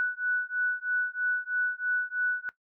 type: beating tone pair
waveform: sine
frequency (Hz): 1480 / 1483.1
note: F#6 / F#6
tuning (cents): 0 / +4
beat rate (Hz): 3.1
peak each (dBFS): -29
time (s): 0-2.49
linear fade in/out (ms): 0
effects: noise-tail reverb RT60 0.1 s tail -17 dB re dry